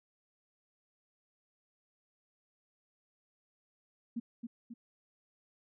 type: tone with echo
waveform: sine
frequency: 233.8 Hz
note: A#3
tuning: 5 cents sharp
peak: -33 dBFS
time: 4.16-4.2 s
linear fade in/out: 10 ms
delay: 270 ms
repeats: 2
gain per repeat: -5 dB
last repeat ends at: 4.74 s
effects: none